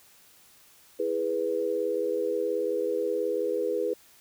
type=chord; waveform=sine; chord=E major; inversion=none; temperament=equal; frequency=329.6 / 415.3 / 493.9 Hz; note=E4 / G#4 / B4; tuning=0 / 0 / 0 cents; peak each=-34 / -29 / -28 dBFS; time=0.99-3.94 s; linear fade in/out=10 ms; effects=white hiss -57 dBFS RMS until 4.2 s